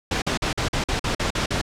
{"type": "noise bursts", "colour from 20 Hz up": "pink", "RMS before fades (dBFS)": -23, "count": 10, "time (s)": [0.11, 1.615], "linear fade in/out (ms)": 5, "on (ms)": 110, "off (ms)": 45, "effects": ["low-pass 6000 Hz 12 dB/octave"]}